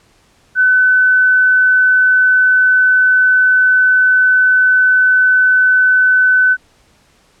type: tone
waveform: sine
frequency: 1509 Hz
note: F#6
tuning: 34 cents sharp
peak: -7 dBFS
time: 0.55-6.57 s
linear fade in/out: 50 ms
effects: pink hiss -52 dBFS RMS until 7.4 s + low-pass 9000 Hz 12 dB/octave